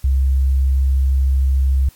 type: tone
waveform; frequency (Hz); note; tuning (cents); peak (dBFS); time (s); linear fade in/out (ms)
sine; 66.8; C2; +36; -12; 0.04-1.89; 5
effects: white hiss -50 dBFS RMS until 1.95 s + AAC 64 kbps